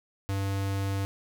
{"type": "tone", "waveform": "square", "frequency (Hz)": 98.1, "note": "G2", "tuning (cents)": 2, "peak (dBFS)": -28, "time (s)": [0.29, 1.05], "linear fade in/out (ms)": 0, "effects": []}